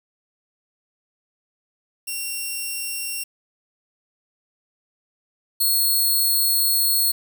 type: tone pair in turn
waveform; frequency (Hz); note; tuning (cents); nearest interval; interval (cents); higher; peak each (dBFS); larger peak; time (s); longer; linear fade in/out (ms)
5% pulse; 2744 / 4313; F7 / C#8; -31 / -48; minor sixth; 783; second; -17 / -10; second; 2.07-3.24 / 5.6-7.12; second; 10
effects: 8-bit